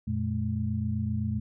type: tone cluster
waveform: sine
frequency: 90.1 / 117.9 / 213.8 Hz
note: F#2 / A#2 / A3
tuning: -45 / +20 / -49 cents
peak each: -31 dBFS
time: 0.07-1.4 s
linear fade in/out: 10 ms
effects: none